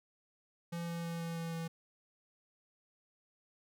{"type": "tone with pitch steps", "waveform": "square", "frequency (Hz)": [170, 169.02, 168.05, 167.08, 166.12, 165.16], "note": ["F3", "E3", "E3", "E3", "E3", "E3"], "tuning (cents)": [-46, 44, 34, 24, 14, 4], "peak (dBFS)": -38, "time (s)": [0.72, 1.68], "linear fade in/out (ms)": 10, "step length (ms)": 160, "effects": []}